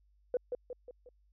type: tone with echo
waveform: sine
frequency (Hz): 494.8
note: B4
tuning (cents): +3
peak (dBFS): -26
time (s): 0.34-0.37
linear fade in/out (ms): 2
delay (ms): 180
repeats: 4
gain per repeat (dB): -6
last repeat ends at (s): 1.09
effects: tanh soft clip ceiling -22 dBFS + added 50 Hz sine -65 dBFS peak until 1.32 s